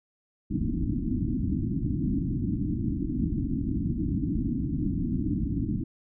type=low-pass noise; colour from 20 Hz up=white; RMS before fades=-28 dBFS; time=0.5-5.84 s; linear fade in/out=10 ms; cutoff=320 Hz; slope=96 dB/octave; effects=none